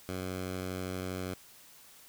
10% pulse tone, 92.5 Hz, F#2, in tune, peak -27 dBFS, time 0.09-1.34 s, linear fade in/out 0 ms, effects white hiss -56 dBFS RMS until 2.08 s

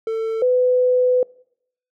triangle / sine tone pair in turn, 446.9 / 501.6 Hz, A4 / B4, +27 / +27 cents, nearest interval major second, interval 200 cents, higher second, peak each -18 / -13 dBFS, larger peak second, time 0.07-0.42 / 0.42-1.23 s, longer second, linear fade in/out 2 ms, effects noise-tail reverb RT60 0.7 s tail -24 dB re dry

